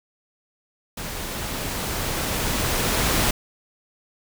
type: noise with level ramp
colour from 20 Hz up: pink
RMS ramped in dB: -32 to -20 dBFS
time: 0.97-3.31 s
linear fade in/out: 5 ms
effects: none